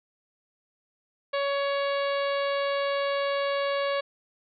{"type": "harmonic tone with a mistuned harmonic", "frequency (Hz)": 560, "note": "C#5", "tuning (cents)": 18, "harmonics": [1, 2, 3, 4, 5, 6, 7, 8], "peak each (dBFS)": [-26, -32, -36, -38, -40, -42, -43, -44], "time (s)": [1.33, 4.01], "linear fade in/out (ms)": 10, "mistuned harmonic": 7, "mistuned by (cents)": -19, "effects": []}